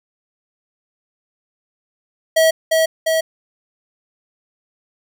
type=tone with echo; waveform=square; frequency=644 Hz; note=E5; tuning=41 cents flat; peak=-11 dBFS; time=2.36-2.51 s; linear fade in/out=10 ms; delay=350 ms; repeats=2; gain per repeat=-2 dB; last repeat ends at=3.21 s; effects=none